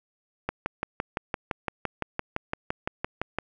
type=click train; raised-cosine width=0.5 ms; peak=-12 dBFS; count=18; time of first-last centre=0.49-3.386 s; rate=5.87 Hz; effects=none